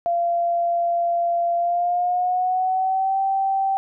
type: tone with pitch glide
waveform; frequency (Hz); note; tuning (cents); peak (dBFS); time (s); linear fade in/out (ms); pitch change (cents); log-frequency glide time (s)
sine; 688 to 776.7; F5 to G5; -26 to -16; -18; 0.06-3.77; 0; +210; 1.56-3.19
effects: none